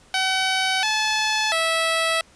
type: tone with pitch steps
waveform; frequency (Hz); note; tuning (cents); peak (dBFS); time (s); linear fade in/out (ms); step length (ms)
10% pulse; 758 / 864 / 654; F#5 / A5 / E5; +42 / -32 / -14; -11; 0.14-2.21; 2; 690
effects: pink hiss -53 dBFS RMS until 2.35 s + resampled to 22050 Hz